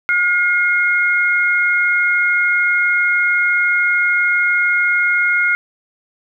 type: tone pair together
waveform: sine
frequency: 1430.3 / 2143 Hz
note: F6 / C7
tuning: +41 / +41 cents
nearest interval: perfect fifth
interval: 700 cents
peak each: -15 dBFS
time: 0.09-5.55 s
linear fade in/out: 0 ms
effects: none